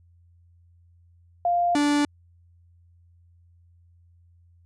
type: tone pair in turn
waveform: sine / 45% pulse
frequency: 698.5 / 291.5 Hz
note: F5 / D4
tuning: 0 / -13 cents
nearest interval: octave + minor third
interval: 1513 cents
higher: first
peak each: -19 / -19 dBFS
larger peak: neither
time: 1.45-1.75 / 1.75-2.05 s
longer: neither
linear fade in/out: 2 ms
effects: added 86 Hz sine -54 dBFS peak until 4.65 s + resampled to 22050 Hz